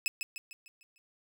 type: tone with echo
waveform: sawtooth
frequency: 2592 Hz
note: E7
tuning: 30 cents flat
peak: -24 dBFS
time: 0.06-0.08 s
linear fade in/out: 0 ms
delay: 150 ms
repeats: 6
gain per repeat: -6 dB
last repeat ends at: 0.98 s
effects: none